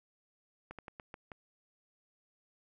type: slowing click train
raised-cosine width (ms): 0.5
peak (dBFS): -30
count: 6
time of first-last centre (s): 0.71-1.318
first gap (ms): 77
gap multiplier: 1.23
effects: none